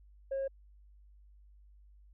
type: tone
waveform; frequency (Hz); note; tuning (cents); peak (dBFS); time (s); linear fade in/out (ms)
sine; 542; C#5; -39; -30; 0.31-0.48; 10
effects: tanh soft clip ceiling -30 dBFS + added 50 Hz sine -56 dBFS peak until 2.13 s